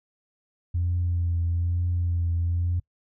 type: tone with vibrato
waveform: sine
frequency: 86.4 Hz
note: F2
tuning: 18 cents flat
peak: -21 dBFS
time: 0.74-2.8 s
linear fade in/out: 10 ms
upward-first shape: triangle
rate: 1.1 Hz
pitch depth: 33 cents each way
effects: noise-tail reverb RT60 0.1 s tail -25 dB re dry + tanh soft clip ceiling -18 dBFS